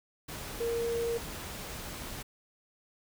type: tone in noise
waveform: sine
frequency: 466.2 Hz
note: A#4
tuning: in tune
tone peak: -29 dBFS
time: 0.6-1.18 s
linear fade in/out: 10 ms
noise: pink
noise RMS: -41 dBFS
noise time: 0.28-2.23 s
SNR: +9 dB
effects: none